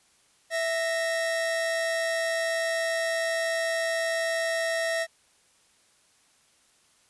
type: tone pair together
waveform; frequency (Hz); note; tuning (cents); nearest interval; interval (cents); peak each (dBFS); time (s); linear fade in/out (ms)
45% pulse; 659.3 / 1856.7; E5 / A#6; 0 / -7; octave + tritone; 1793; -27 / -30; 0.5-5.07; 50
effects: white hiss -63 dBFS RMS until 7.09 s + resampled to 24000 Hz